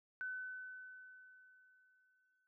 sine tone with exponential decay, 1510 Hz, F#6, 35 cents sharp, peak -39 dBFS, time 0.21-2.47 s, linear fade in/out 0 ms, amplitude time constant 490 ms, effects noise-tail reverb RT60 0.1 s tail -17 dB re dry

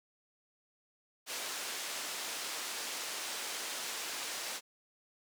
white band-pass noise, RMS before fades -40 dBFS, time 1.26-4.61 s, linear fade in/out 50 ms, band 350 to 7400 Hz, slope 12 dB/octave, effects none

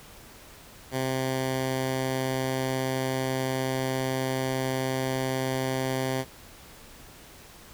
10% pulse tone, 131.2 Hz, C3, 5 cents sharp, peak -18 dBFS, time 0.91-6.25 s, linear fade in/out 50 ms, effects pink hiss -49 dBFS RMS until 7.73 s

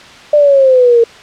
sine exponential sweep, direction down, 600 to 458.2 Hz, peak -4 dBFS, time 0.33-1.04 s, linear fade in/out 5 ms, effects white hiss -35 dBFS RMS until 1.22 s + low-pass 4000 Hz 12 dB/octave

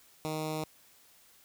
10% pulse tone with notch filter, 155.9 Hz, D#3, 4 cents sharp, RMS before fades -35 dBFS, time 0.25-0.64 s, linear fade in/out 0 ms, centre 1800 Hz, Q 1.7, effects white hiss -61 dBFS RMS until 1.44 s

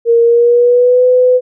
sine tone with pitch glide, 466.2 to 502.6 Hz, A#4 to B4, 0 to +30 cents, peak -5 dBFS, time 0.05-1.41 s, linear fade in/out 50 ms, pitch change +130 cents, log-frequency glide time 0.23-1.05 s, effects none

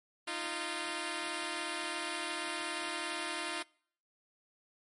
5% pulse tone pair together, 308.8 / 346 Hz, D#4 / F4, -13 / -16 cents, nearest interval major second, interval 197 cents, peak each -28 / -26 dBFS, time 0.27-3.63 s, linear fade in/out 10 ms, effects noise-tail reverb RT60 0.6 s tail -26 dB re dry + MP3 48 kbps

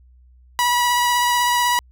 sawtooth tone with vibrato, 972 Hz, B5, 28 cents flat, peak -12 dBFS, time 0.59-1.79 s, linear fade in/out 0 ms, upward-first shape sine, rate 16 Hz, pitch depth 13 cents each way, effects added 62 Hz sine -47 dBFS peak until 1.91 s

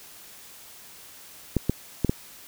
clicks, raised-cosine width 3 ms, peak -8 dBFS, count 4, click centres 1.567 / 1.696 / 2.047 / 2.095 s, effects white hiss -47 dBFS RMS until 2.47 s

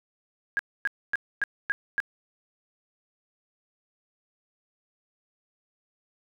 sine tone bursts, 1632 Hz, G#6, 31 cents flat, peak -22 dBFS, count 6, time 0.57-2.002 s, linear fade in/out 0 ms, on 22 ms, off 260 ms, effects none

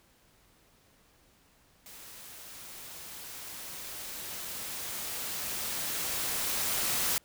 white noise with level ramp, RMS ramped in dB -49 to -29 dBFS, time 1.86-7.18 s, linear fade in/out 0 ms, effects pink hiss -64 dBFS RMS until 7.24 s

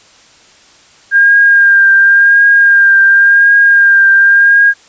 sine tone with vibrato, 1607 Hz, G6, 43 cents sharp, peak -3 dBFS, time 1.11-4.74 s, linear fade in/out 50 ms, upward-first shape triangle, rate 0.92 Hz, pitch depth 26 cents each way, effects white hiss -43 dBFS RMS until 4.88 s + resampled to 16000 Hz

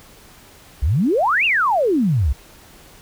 sine exponential two-way sweep, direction up then down, 59 to 2864 to 59 Hz, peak -14 dBFS, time 0.82-2.33 s, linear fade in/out 10 ms, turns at 1.45 s, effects pink hiss -46 dBFS RMS until 3.01 s

